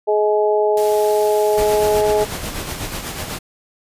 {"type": "harmonic tone", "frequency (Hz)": 210.9, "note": "G#3", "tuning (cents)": 27, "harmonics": [2, 3, 4], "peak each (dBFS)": [-15, -19, -21], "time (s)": [0.07, 2.25], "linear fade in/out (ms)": 20}
{"type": "noise", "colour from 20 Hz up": "white", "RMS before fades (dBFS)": -32, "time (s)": [0.77, 2.01], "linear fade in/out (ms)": 2}
{"type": "noise with tremolo", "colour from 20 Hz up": "pink", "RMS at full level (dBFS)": -25, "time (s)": [1.57, 3.39], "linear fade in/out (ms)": 10, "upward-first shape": "sine", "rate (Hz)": 8.1, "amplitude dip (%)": 45}
{"effects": ["resampled to 32000 Hz"]}